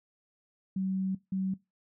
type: tone bursts at uneven times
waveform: sine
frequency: 190 Hz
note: F#3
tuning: 46 cents sharp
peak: -28 dBFS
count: 2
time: 0.76-1.15 / 1.32-1.54 s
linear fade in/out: 5 ms
effects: noise-tail reverb RT60 0.2 s tail -19 dB re dry